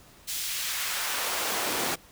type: noise with high-pass filter sweep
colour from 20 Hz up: pink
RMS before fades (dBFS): -30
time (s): 0.27-1.96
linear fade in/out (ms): 20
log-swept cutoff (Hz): 4000 to 220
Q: 0.76
effects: pink hiss -54 dBFS RMS until 2.11 s